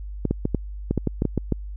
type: clicks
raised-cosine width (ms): 3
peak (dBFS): -8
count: 11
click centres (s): 0.253 / 0.31 / 0.454 / 0.547 / 0.91 / 0.977 / 1.073 / 1.221 / 1.253 / 1.377 / 1.523
effects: added 50 Hz sine -31 dBFS peak until 1.76 s